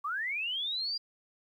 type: linear sweep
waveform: sine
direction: up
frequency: 1102 to 4841 Hz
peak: -31 dBFS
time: 0.04-0.98 s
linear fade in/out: 10 ms
effects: 11-bit